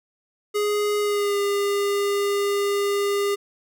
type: tone with pitch glide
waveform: square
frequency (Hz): 415.3 to 403.7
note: G#4 to G#4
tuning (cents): 0 to -49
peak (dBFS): -21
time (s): 0.54-3.36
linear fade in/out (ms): 20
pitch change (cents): -49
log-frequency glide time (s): 1-1.39
effects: none